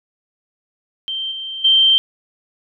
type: tone with level steps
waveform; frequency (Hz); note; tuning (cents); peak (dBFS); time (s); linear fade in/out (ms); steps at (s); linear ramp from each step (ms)
sine; 3136; G7; 0; -21 / -25 / -9; 1.08-1.98; 0; 1.31 / 1.64; 10
effects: none